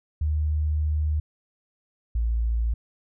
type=tone pair in turn; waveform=sine; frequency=76.2 / 57.09 Hz; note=D#2 / A#1; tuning=-36 / -35 cents; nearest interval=perfect fourth; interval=499 cents; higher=first; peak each=-21 dBFS; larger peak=neither; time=0.21-1.2 / 2.15-2.74 s; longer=first; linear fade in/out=5 ms; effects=none

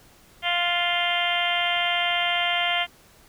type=harmonic tone; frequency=349.2 Hz; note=F4; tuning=in tune; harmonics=2 / 3 / 4 / 5 / 6 / 7 / 8 / 9 / 10; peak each=-27 / -35 / -32 / -33 / -27 / -35 / -30 / -27 / -39 dBFS; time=0.42-2.87 s; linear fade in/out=50 ms; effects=pink hiss -54 dBFS RMS until 3.28 s

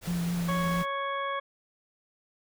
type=noise; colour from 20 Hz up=pink; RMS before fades=-40 dBFS; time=0.01-0.86 s; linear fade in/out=50 ms
type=tone with vibrato; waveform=sine; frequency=172.8 Hz; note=F3; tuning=18 cents flat; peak=-27 dBFS; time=0.07-0.83 s; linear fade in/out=10 ms; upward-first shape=sine; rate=4.5 Hz; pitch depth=21 cents each way
type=harmonic tone; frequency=554.4 Hz; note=C#5; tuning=in tune; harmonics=1 / 2 / 3 / 4 / 6; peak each=-35 / -31 / -38 / -41 / -44 dBFS; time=0.48-1.4 s; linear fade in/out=10 ms
effects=none

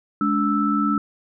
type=tone cluster; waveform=sine; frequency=210.7 / 288.8 / 1318 Hz; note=G#3 / D4 / E6; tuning=+25 / -29 / -1 cents; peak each=-22 dBFS; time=0.21-0.98 s; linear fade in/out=2 ms; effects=none

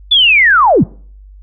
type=linear sweep; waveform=sine; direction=down; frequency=3520 to 92.5 Hz; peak=-5 dBFS; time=0.11-0.84 s; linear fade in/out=10 ms; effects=noise-tail reverb RT60 0.5 s tail -25 dB re dry + added 49 Hz sine -34 dBFS peak until 1.42 s

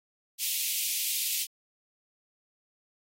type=high-pass noise; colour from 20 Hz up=white; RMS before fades=-30 dBFS; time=0.38-1.47 s; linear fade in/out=50 ms; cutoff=2300 Hz; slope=48 dB/octave; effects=AAC 48 kbps

